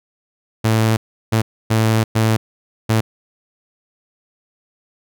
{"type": "tone bursts at uneven times", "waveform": "sawtooth", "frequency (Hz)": 111, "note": "A2", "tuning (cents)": 16, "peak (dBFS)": -9, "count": 5, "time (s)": [[0.64, 0.97], [1.32, 1.42], [1.7, 2.04], [2.15, 2.37], [2.89, 3.01]], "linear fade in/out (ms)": 10, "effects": []}